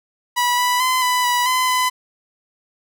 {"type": "tone with pitch steps", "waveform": "sawtooth", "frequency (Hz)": [977, 987, 1023, 996, 979, 1018, 1009], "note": ["B5", "B5", "C6", "B5", "B5", "C6", "B5"], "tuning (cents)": [-19, -1, -39, 14, -15, -48, 37], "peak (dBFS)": -12, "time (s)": [0.36, 1.9], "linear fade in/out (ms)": 20, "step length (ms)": 220, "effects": []}